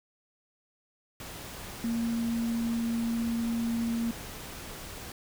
sine tone in noise, 231.5 Hz, A#3, 12 cents flat, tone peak -27 dBFS, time 1.84-4.11 s, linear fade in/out 2 ms, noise pink, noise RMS -42 dBFS, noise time 1.2-5.12 s, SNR +12 dB, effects none

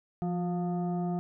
sine tone with frequency modulation, 174.1 Hz, F3, 5 cents flat, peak -28 dBFS, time 0.22-1.19 s, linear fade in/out 0 ms, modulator 532 Hz, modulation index 0.75, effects none

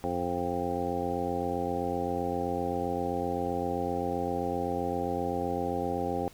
harmonic tone, 87.7 Hz, F2, 8 cents sharp, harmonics 1 / 2 / 3 / 4 / 5 / 6 / 8 / 9, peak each -40 / -39 / -36 / -37 / -36 / -35 / -40 / -34 dBFS, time 0.04-6.28 s, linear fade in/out 0 ms, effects pink hiss -55 dBFS RMS until 6.33 s

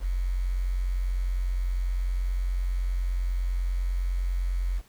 sine tone with quantisation, 44.97 Hz, F#1, 49 cents flat, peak -24 dBFS, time 0-4.82 s, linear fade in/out 50 ms, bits 8, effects pink hiss -59 dBFS RMS until 4.88 s

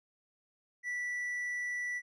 triangle tone, 1962 Hz, B6, 12 cents flat, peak -32 dBFS, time 0.83-2.02 s, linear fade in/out 50 ms, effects resampled to 22050 Hz

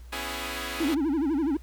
5% pulse chord, C# minor seventh, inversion third, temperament equal with one note detuned, 250.4 / 277.2 / 329.6 / 415.3 Hz, B3 / C#4 / E4 / G#4, +24 / 0 / 0 / 0 cents, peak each -26 dBFS, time 0.12-0.95 s, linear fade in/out 10 ms
triangle tone with vibrato, 300 Hz, D4, 37 cents sharp, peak -21 dBFS, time 0.8-1.57 s, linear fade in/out 5 ms, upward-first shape sine, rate 12 Hz, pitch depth 200 cents each way
effects added 60 Hz sine -42 dBFS peak until 1.62 s + pink hiss -59 dBFS RMS until 1.62 s

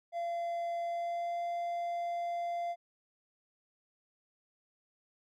triangle tone with pitch glide, 685 to 691 Hz, F5 to F5, -34 to -19 cents, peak -31 dBFS, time 0.12-2.76 s, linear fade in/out 50 ms, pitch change +15 cents, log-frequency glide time 0.81-1.42 s, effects none

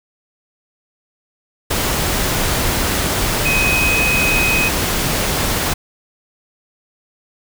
sine tone in noise, 2519 Hz, D#7, 21 cents sharp, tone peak -15 dBFS, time 3.45-4.69 s, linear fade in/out 10 ms, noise pink, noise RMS -18 dBFS, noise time 1.7-5.74 s, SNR 0 dB, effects none

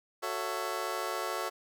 20% pulse chord, F# minor seventh, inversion none, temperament just, 370 / 444 / 555 / 666 Hz, F#4 / A4 / C#5 / E5, 0 / +16 / +2 / +18 cents, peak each -34 dBFS, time 0.22-1.5 s, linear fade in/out 20 ms, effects none

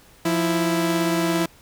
sawtooth tone pair together, 173.59 / 329.6 Hz, F3 / E4, -10 / 0 cents, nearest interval major seventh, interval 1110 cents, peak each -20 / -17 dBFS, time 0.25-1.46 s, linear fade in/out 5 ms, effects pink hiss -52 dBFS RMS until 1.61 s

